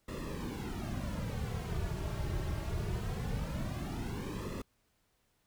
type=noise with flanger; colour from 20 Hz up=brown; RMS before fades=-37 dBFS; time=0.08-4.62 s; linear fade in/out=5 ms; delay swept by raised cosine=1.3 to 4.1 ms; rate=0.22 Hz; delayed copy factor=-0.8; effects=pink hiss -75 dBFS RMS until 5.46 s